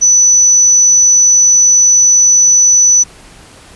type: tone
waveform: sine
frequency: 5970 Hz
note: F#8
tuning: 15 cents sharp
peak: -4 dBFS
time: 0.01-3.04 s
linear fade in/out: 20 ms
effects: pink hiss -38 dBFS RMS until 3.75 s + resampled to 24000 Hz